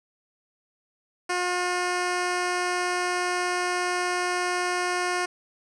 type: tone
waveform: 10% pulse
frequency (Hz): 358.3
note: F4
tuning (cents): +44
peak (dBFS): -16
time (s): 1.29-5.26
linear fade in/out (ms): 10
effects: resampled to 22050 Hz + 8-bit